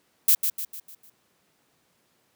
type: noise with echo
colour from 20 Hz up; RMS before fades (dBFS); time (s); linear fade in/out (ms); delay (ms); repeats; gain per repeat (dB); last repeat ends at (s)
violet; -17; 0.28-0.35; 5; 150; 5; -7; 1.1
effects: pink hiss -67 dBFS RMS until 2.35 s + high-pass 150 Hz 12 dB/octave